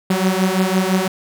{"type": "beating tone pair", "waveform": "sawtooth", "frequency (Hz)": [184.8, 190.7], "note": ["F#3", "G3"], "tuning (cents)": [-2, -47], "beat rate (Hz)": 5.9, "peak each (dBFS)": -14, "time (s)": [0.1, 1.08], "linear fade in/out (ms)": 5, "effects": []}